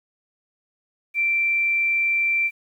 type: tone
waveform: sine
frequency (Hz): 2349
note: D7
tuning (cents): 0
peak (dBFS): -18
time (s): 1.14-2.51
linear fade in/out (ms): 50
effects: 9-bit